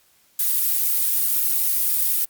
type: noise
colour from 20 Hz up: violet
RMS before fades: -20 dBFS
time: 0.39-2.25 s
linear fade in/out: 5 ms
effects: white hiss -59 dBFS RMS until 2.29 s + Opus 48 kbps